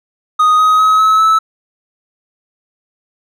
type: tone with pitch steps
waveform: triangle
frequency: 1244.5 / 1259.7 / 1275.1 / 1290.6 / 1306.4 Hz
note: D#6 / D#6 / D#6 / E6 / E6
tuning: 0 / +21 / +42 / -37 / -16 cents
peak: -5 dBFS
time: 0.39-1.39 s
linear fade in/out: 10 ms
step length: 200 ms
effects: none